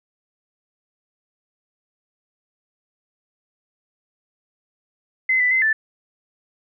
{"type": "tone with pitch steps", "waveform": "sine", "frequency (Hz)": [2050, 1988, 2059, 1761], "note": ["C7", "B6", "C7", "A6"], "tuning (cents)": [-36, 11, -28, 1], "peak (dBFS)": -15, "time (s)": [5.29, 5.73], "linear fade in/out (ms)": 5, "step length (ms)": 110, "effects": []}